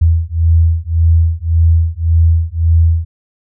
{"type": "beating tone pair", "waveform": "sine", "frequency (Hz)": [81.6, 83.4], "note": ["E2", "E2"], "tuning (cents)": [-17, 21], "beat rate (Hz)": 1.8, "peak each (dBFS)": -11, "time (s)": [0.01, 3.05], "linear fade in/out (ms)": 10, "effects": []}